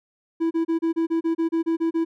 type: tone bursts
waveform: triangle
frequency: 329.1 Hz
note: E4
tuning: 3 cents flat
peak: -17 dBFS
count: 12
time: 0.4-2.05 s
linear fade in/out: 20 ms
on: 110 ms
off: 30 ms
effects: none